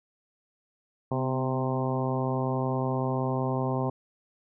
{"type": "harmonic tone with a mistuned harmonic", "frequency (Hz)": 130.81, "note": "C3", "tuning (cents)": 0, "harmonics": [1, 2, 3, 4, 5, 6, 7, 8], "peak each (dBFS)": [-29, -32, -34, -35, -36, -37, -37, -38], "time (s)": [1.11, 3.9], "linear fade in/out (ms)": 5, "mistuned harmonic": 2, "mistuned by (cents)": -35, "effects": []}